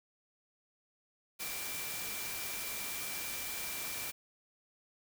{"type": "tone in noise", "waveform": "sine", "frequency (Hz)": 2351, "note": "D7", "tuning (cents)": 1, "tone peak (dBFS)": -46, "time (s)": [1.39, 4.12], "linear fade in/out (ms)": 20, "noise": "white", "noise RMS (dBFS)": -40, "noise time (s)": [1.39, 4.12], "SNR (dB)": -9, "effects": []}